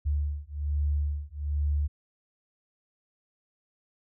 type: beating tone pair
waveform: sine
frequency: 72.6 / 73.8 Hz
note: D2 / D2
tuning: -19 / +9 cents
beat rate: 1.2 Hz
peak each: -29 dBFS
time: 0.05-1.88 s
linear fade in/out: 20 ms
effects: none